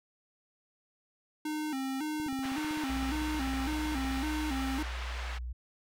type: tone with vibrato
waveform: square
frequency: 285.4 Hz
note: D4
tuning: 49 cents flat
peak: -33 dBFS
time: 1.45-4.83 s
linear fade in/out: 5 ms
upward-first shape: square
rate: 1.8 Hz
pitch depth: 120 cents each way
type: click train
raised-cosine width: 3 ms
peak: -33 dBFS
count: 32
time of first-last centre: 2.2-4.175 s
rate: 15.7 Hz
type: band-pass noise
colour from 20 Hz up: pink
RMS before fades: -43 dBFS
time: 2.42-5.39 s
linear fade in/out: 20 ms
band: 890 to 3300 Hz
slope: 12 dB/octave
type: tone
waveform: sine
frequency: 60.8 Hz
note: B1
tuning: 26 cents flat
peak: -35 dBFS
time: 2.89-5.53 s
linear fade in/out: 10 ms
effects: none